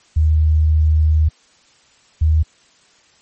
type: tone pair in turn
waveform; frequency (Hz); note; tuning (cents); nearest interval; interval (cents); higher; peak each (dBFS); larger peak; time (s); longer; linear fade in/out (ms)
sine; 77.78 / 78.28; D#2 / D#2; 0 / +11; unison; 11; second; -10; neither; 0.16-1.29 / 2.21-2.43; first; 10
effects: white hiss -53 dBFS RMS until 3.21 s + MP3 32 kbps